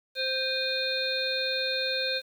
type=harmonic tone with a mistuned harmonic; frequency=523.3 Hz; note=C5; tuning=in tune; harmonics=1 / 3 / 5 / 7 / 8; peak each=-32 / -34 / -35 / -33 / -31 dBFS; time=0.15-2.22 s; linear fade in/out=50 ms; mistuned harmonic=5; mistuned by=-110 cents; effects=9-bit